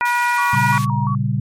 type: harmonic tone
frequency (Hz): 482.6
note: B4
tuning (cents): -40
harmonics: 2 / 3 / 4 / 5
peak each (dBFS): -17 / -21 / -23 / -25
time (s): 0.01-0.78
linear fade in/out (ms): 0
type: high-pass noise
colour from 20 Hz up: pink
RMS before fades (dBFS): -33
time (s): 0.05-0.85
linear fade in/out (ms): 5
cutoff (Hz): 1600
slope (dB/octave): 48
type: tone with vibrato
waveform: sine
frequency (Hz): 1033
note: C6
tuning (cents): -22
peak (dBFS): -22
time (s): 0.38-1.15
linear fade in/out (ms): 2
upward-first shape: square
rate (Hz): 2.9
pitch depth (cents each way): 150
type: chord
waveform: sine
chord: G diminished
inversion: first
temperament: equal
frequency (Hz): 116.54 / 138.59 / 196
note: Bb2 / Db3 / G3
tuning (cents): 0 / 0 / 0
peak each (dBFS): -20 / -20 / -23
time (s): 0.53-1.4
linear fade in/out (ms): 5
effects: MP3 64 kbps